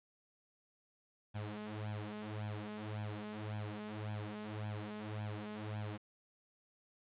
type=tone with flanger; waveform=sawtooth; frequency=105.8 Hz; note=G#2; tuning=33 cents sharp; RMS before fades=-43 dBFS; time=1.34-5.98 s; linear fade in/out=20 ms; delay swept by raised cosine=1.2 to 4.8 ms; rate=1.8 Hz; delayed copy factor=+0.85; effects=resampled to 8000 Hz + 11-bit